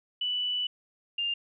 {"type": "tone pair in turn", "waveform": "sine", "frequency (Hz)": [2970, 2803], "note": ["F#7", "F7"], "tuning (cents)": [6, 6], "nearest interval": "minor second", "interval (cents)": 100, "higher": "first", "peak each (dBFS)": -27, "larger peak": "neither", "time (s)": [[0.21, 0.67], [1.18, 1.34]], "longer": "first", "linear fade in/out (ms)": 5, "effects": []}